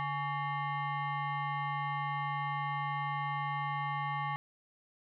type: tone with frequency modulation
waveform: sine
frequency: 143.9 Hz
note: D3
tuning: 35 cents flat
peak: -32 dBFS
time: 0-4.36 s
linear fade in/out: 0 ms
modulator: 982 Hz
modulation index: 1.6
effects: none